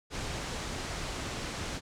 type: low-pass noise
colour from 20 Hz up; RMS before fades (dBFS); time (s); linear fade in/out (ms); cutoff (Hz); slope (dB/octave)
pink; -37; 0.1-1.81; 50; 7900; 24
effects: none